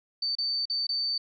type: tone with dropouts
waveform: sine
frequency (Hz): 4565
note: D8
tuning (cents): -50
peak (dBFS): -26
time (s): 0.22-1.18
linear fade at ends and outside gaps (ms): 5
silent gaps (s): 0.353-0.384 / 0.655-0.698 / 0.869-0.89
effects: none